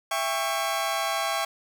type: chord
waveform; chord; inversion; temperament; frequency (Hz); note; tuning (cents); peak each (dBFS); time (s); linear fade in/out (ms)
sawtooth; C# diminished; first; just; 665.2 / 798.3 / 1108.7; E5 / G5 / C#6; +16 / +31 / 0; -26; 0.11-1.45; 5
effects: none